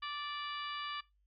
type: harmonic tone with a mistuned harmonic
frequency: 585 Hz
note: D5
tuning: 7 cents flat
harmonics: 2 / 3 / 4 / 5 / 6 / 7 / 8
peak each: -41 / -47 / -49 / -46 / -49 / -55 / -54 dBFS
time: 0.02-1.01 s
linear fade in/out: 10 ms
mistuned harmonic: 7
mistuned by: -79 cents
effects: noise-tail reverb RT60 0.2 s tail -18 dB re dry + added 50 Hz sine -70 dBFS peak until 1.26 s